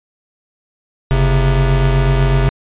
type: tone pair together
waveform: square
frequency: 47.02 / 133 Hz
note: F#1 / C3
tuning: +29 / +29 cents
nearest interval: octave + tritone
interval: 1800 cents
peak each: -14 dBFS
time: 1.11-2.49 s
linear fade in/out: 0 ms
effects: resampled to 8000 Hz